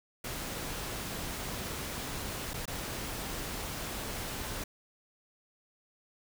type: noise with dropouts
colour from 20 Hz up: pink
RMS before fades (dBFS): -38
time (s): 0.24-4.64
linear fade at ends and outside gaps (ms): 5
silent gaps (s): 2.535-2.54 / 2.656-2.677
effects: none